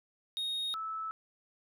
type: tone pair in turn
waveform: triangle / sine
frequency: 3729 / 1308.2 Hz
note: A#7 / E6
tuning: 0 / -14 cents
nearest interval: octave + tritone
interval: 1814 cents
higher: first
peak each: -31 / -35 dBFS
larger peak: first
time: 0.37-0.74 / 0.74-1.11 s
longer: neither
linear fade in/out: 0 ms
effects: none